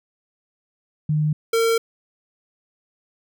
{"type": "tone pair in turn", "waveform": ["sine", "square"], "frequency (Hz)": [152.2, 456.1], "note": ["D#3", "A#4"], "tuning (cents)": [-38, -38], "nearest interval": "octave + perfect fifth", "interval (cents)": 1900, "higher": "second", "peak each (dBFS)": -17, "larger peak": "neither", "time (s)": [[1.09, 1.33], [1.53, 1.78]], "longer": "second", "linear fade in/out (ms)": 5, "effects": []}